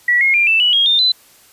sine tone with pitch steps, 1941 / 2154 / 2390 / 2651 / 2942 / 3264 / 3622 / 4019 Hz, B6 / C7 / D7 / E7 / F#7 / G#7 / A7 / B7, -31 / +50 / +30 / +9 / -11 / -31 / +49 / +30 cents, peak -10 dBFS, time 0.08-1.12 s, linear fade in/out 5 ms, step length 130 ms, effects white hiss -48 dBFS RMS until 1.52 s + resampled to 32000 Hz

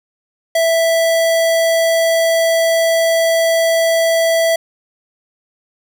square tone, 659.3 Hz, E5, in tune, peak -12 dBFS, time 0.55-4.56 s, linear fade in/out 5 ms, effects none

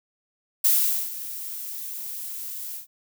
violet noise with ADSR envelope, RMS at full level -18 dBFS, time 0.64-2.87 s, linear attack 8 ms, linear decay 450 ms, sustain -16 dB, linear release 120 ms, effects none

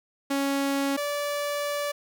sawtooth tone pair in turn, 277.2 / 579.9 Hz, C#4 / D5, 0 / -22 cents, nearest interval octave + minor second, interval 1278 cents, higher second, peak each -20 / -23 dBFS, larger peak first, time 0.3-0.97 / 0.97-1.92 s, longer second, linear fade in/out 10 ms, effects none

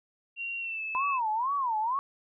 sine tone with pitch glide, 2754 to 2614 Hz, F7 to E7, -25 to -15 cents, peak -32 dBFS, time 0.36-1.2 s, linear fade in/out 50 ms, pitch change -90 cents, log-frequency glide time 0.59-0.82 s
sine tone with vibrato, 987.8 Hz, B5, in tune, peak -26 dBFS, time 0.95-1.99 s, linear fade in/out 0 ms, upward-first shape sine, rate 2.1 Hz, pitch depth 250 cents each way
effects none

